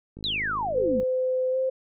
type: click train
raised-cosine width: 3 ms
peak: -28 dBFS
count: 46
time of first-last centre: 0.17-1.03 s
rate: 52.3 Hz
type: exponential sweep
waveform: sine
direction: down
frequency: 4122 to 201.6 Hz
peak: -25 dBFS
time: 0.24-1 s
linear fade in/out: 0 ms
type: tone with pitch glide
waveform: sine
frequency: 513 to 522.6 Hz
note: C5 to C5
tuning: -34 to -2 cents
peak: -22 dBFS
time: 0.75-1.7 s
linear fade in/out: 10 ms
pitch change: +32 cents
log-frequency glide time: 1.51-1.57 s
effects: none